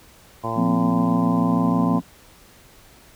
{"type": "harmonic tone", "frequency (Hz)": 113.9, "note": "A#2", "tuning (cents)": -40, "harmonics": [1, 2, 3, 4, 5, 6, 7, 8, 9], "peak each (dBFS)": [-31, -33, -33, -35, -34, -31, -34, -34, -28], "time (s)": [0.43, 2], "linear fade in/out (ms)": 20}
{"type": "chord", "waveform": "sine", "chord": "F suspended fourth", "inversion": "none", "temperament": "equal with one note detuned", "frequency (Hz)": [174.61, 235.2, 261.6], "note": ["F3", "Bb3", "C4"], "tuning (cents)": [0, 16, 0], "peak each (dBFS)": [-21, -24, -21], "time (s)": [0.55, 2.02], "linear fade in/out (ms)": 50}
{"effects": ["pink hiss -50 dBFS RMS until 3.15 s"]}